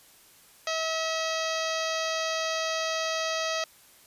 harmonic tone with a mistuned harmonic, 644 Hz, E5, 41 cents flat, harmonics 1 / 2 / 3 / 4 / 5 / 6 / 7 / 8 / 9 / 10, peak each -31 / -34 / -36 / -37 / -38 / -39 / -39 / -40 / -41 / -41 dBFS, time 0.67-3.64 s, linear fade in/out 2 ms, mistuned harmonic 8, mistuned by -59 cents, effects white hiss -56 dBFS RMS until 4.06 s + resampled to 32000 Hz

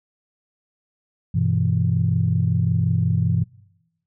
sine chord, E minor, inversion first, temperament equal, 98 / 123.47 / 164.81 Hz, G2 / B2 / E3, 0 / 0 / 0 cents, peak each -21 dBFS, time 1.34-3.44 s, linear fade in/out 10 ms, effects noise-tail reverb RT60 1.0 s tail -25 dB re dry + tanh soft clip ceiling -7 dBFS

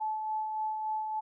sine tone with tremolo, 866 Hz, A5, 28 cents flat, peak -29 dBFS, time 0-1.21 s, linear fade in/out 20 ms, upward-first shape sine, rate 3.5 Hz, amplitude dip 35%, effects none

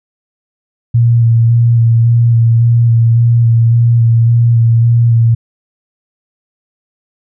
sine tone with vibrato, 116.54 Hz, A#2, in tune, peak -5 dBFS, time 0.94-5.35 s, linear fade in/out 10 ms, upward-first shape square, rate 1.8 Hz, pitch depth 17 cents each way, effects none

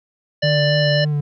harmonic tone, 590 Hz, D5, 8 cents sharp, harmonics 1 / 3 / 5 / 7 / 9, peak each -18 / -23 / -25 / -26 / -28 dBFS, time 0.42-1.05 s, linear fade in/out 10 ms
triangle tone with vibrato, 148.2 Hz, D3, 16 cents sharp, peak -15 dBFS, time 0.43-1.21 s, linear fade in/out 10 ms, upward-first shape sine, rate 3.6 Hz, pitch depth 32 cents each way
effects none

